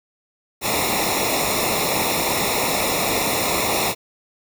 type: noise with comb filter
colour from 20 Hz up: pink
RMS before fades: -21 dBFS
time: 0.61-3.95 s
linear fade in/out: 50 ms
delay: 0.64 ms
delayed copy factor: -0.95
effects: none